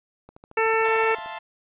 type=click train; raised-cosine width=1 ms; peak=-31 dBFS; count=14; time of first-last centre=0.29-1.26 s; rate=13.4 Hz
type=harmonic tone; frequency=446.1 Hz; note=A4; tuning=24 cents sharp; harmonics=1 / 2 / 3 / 4 / 5 / 6; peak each=-22 / -25 / -27 / -28 / -29 / -30 dBFS; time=0.57-1.15 s; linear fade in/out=5 ms
type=chord; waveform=sawtooth; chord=F major seventh; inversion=third; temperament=equal; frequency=659.3 / 698.5 / 880 / 1046.5 Hz; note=E5 / F5 / A5 / C6; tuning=0 / 0 / 0 / 0 cents; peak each=-37 / -37 / -31 / -35 dBFS; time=0.84-1.39 s; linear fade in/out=10 ms
effects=resampled to 8000 Hz + 9-bit